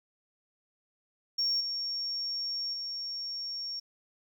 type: tone with level steps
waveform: sine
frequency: 5520 Hz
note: F8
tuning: 21 cents flat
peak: -25 / -31 / -34 dBFS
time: 1.38-3.8 s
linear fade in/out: 10 ms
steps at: 1.6 / 2.73 s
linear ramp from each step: 10 ms
effects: tanh soft clip ceiling -22 dBFS + 10-bit